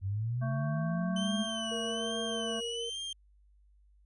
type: linear sweep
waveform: sine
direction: up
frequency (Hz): 92.5 to 213.8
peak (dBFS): -30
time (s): 0.01-1.47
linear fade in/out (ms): 50
type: harmonic tone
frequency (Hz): 223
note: A3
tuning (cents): +23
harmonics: 1 / 3 / 5 / 7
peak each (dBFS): -38 / -39 / -45 / -45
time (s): 0.41-2.61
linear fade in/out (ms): 20
type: tone with vibrato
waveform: 40% pulse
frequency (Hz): 3048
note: G7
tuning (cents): -49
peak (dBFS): -35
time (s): 1.16-3.13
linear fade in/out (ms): 5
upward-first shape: sine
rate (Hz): 1.2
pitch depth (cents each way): 83
type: tone with tremolo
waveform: sine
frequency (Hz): 466.2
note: A#4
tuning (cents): 0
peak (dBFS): -36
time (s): 1.71-2.9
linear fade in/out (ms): 10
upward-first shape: sine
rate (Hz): 6.6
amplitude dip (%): 25
effects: added 50 Hz sine -60 dBFS peak until 4.05 s + resampled to 24000 Hz